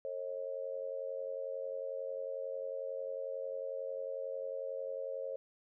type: tone with amplitude modulation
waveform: sine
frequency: 540 Hz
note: C#5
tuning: 45 cents flat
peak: -33 dBFS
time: 0.05-5.36 s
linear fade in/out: 0 ms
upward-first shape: sine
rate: 91.1 Hz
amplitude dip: 90%
effects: none